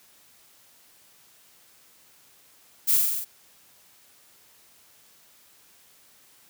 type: noise with echo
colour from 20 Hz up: violet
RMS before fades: -21 dBFS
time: 2.87-2.98 s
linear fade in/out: 20 ms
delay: 45 ms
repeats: 6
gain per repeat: -2 dB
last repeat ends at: 3.25 s
effects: white hiss -57 dBFS RMS until 6.49 s + high-pass 60 Hz 12 dB/octave